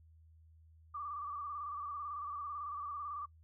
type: tone with vibrato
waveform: sine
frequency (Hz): 1168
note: D6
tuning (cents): -10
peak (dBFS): -39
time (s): 0.94-3.26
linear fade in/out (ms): 10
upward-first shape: square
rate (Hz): 18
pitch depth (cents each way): 49
effects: noise-tail reverb RT60 0.1 s tail -26 dB re dry + added 80 Hz sine -59 dBFS peak until 3.43 s